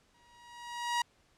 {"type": "tone with exponential growth", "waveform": "sawtooth", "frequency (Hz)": 955, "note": "A#5", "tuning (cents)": 42, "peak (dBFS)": -23, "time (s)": [0.14, 1.02], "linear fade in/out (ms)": 5, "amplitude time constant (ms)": 190, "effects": ["pink hiss -68 dBFS RMS until 1.37 s", "low-pass 8000 Hz 12 dB/octave"]}